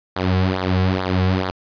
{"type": "tone with flanger", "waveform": "sawtooth", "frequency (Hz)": 93, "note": "F#2", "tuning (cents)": 9, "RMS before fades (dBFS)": -19, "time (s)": [0.16, 1.51], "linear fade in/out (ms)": 5, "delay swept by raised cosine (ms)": [0.36, 3.36], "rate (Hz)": 2.3, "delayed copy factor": -0.8, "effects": ["resampled to 11025 Hz", "8-bit"]}